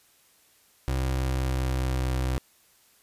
30% pulse tone with pitch glide, 65.41 to 64.1 Hz, C2 to C2, 0 to -35 cents, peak -22 dBFS, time 0.88-2.38 s, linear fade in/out 0 ms, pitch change -35 cents, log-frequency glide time 0.99-2.2 s, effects white hiss -61 dBFS RMS until 3.02 s + resampled to 32000 Hz

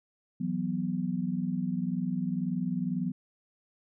sine chord, E suspended second, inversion none, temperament equal, 164.81 / 185 / 246.9 Hz, E3 / F#3 / B3, 0 / 0 / 0 cents, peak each -34 / -31 / -33 dBFS, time 0.4-3.12 s, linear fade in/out 10 ms, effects none

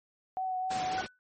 sine tone with vibrato, 747 Hz, F#5, 16 cents sharp, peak -30 dBFS, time 0.37-1.01 s, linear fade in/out 0 ms, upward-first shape triangle, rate 3.7 Hz, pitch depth 21 cents each way
pink high-pass noise, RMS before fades -39 dBFS, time 0.7-1.07 s, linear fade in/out 10 ms, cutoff 140 Hz, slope 12 dB/octave
sine tone with exponential decay, 1493 Hz, F#6, 15 cents sharp, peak -32 dBFS, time 0.98-1.19 s, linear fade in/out 0 ms, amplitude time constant 44 ms
effects MP3 32 kbps

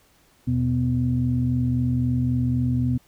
sine tone cluster, 80.2 / 124 / 249.4 Hz, E2 / B2 / B3, -47 / +7 / +17 cents, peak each -29 / -21 / -23 dBFS, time 0.47-2.98 s, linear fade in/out 10 ms, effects tanh soft clip ceiling -10 dBFS + pink hiss -59 dBFS RMS until 3.07 s

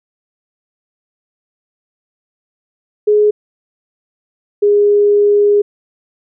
sine tone pair in turn, 419.7 / 411.1 Hz, G#4 / G#4, +18 / -18 cents, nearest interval unison, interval 36 cents, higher first, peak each -7 dBFS, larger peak neither, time 3.07-3.31 / 4.62-5.62 s, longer second, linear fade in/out 10 ms, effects none

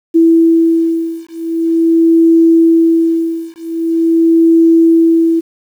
sine beating tone pair, 329.6 / 330.04 Hz, E4 / E4, 0 / +2 cents, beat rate 0.44 Hz, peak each -10 dBFS, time 0.14-5.41 s, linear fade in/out 20 ms, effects 7-bit

